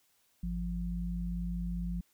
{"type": "tone pair together", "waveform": "sine", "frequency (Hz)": [52.36, 174.61], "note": ["G#1", "F3"], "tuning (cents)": [15, 0], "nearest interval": "octave + major sixth", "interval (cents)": 2085, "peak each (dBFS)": [-35, -35], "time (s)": [0.43, 2.01], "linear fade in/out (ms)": 5, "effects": ["white hiss -71 dBFS RMS until 2.13 s"]}